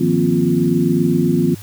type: tone cluster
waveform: sine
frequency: 155.6 / 176.4 / 238.2 / 265.8 / 349.4 Hz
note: D#3 / F3 / A#3 / C4 / F4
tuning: 0 / +18 / +38 / +27 / +1 cents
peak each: -19 dBFS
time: 0-1.55 s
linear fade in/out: 10 ms
effects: added 101 Hz sine -34 dBFS peak until 1.62 s + white hiss -41 dBFS RMS until 1.62 s